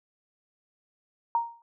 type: tone with exponential decay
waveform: sine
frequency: 932.3 Hz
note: A#5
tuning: in tune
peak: -19 dBFS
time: 1.35-1.62 s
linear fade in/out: 1 ms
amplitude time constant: 57 ms
effects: none